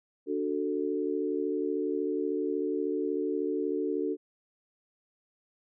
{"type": "chord", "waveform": "sine", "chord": "D major", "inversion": "none", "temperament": "equal with one note detuned", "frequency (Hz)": [293.7, 370, 442.8], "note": ["D4", "F#4", "A4"], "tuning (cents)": [0, 0, 11], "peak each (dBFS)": -32, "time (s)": [0.26, 4.17], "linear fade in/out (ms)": 50, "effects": []}